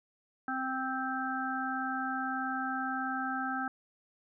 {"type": "harmonic tone", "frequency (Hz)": 261.6, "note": "C4", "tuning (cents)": 0, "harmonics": [1, 3, 5, 6], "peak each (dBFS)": [-37, -37, -37, -37], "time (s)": [0.48, 3.68], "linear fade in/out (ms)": 2, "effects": []}